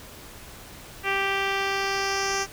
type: tone with low-pass filter sweep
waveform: 10% pulse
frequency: 392 Hz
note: G4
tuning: in tune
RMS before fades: -26 dBFS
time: 1.03-2.47 s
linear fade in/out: 50 ms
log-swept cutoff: 2700 to 6400 Hz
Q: 2.6
effects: pink hiss -44 dBFS RMS until 2.52 s